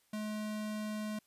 square tone, 213.1 Hz, G#3, 45 cents sharp, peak -37 dBFS, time 0.13-1.19 s, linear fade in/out 5 ms, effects white hiss -72 dBFS RMS until 1.26 s + resampled to 32000 Hz

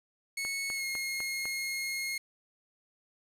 sawtooth tone with pitch glide, 2200 to 2152 Hz, C#7 to C7, -14 to +48 cents, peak -29 dBFS, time 0.37-2.18 s, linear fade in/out 5 ms, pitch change -38 cents, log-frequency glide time 0.72-0.85 s
click train, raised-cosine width 0.5 ms, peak -27 dBFS, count 5, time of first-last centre 0.45-1.455 s, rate 3.98 Hz
effects resampled to 32000 Hz + 9-bit

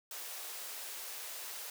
white high-pass noise, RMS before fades -44 dBFS, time 0.11-1.7 s, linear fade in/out 2 ms, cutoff 400 Hz, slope 24 dB/octave, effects none

